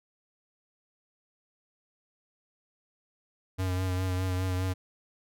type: tone with vibrato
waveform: square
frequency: 92.5 Hz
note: F#2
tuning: in tune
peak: -28 dBFS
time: 3.58-4.74 s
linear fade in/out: 20 ms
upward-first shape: sine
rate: 4.9 Hz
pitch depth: 28 cents each way
effects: none